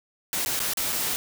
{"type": "noise with dropouts", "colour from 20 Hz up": "white", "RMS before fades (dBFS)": -27, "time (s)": [0.33, 1.16], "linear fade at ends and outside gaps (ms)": 0, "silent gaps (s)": [[0.45, 0.46], [0.592, 0.601], [0.735, 0.772], [0.923, 0.927]], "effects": []}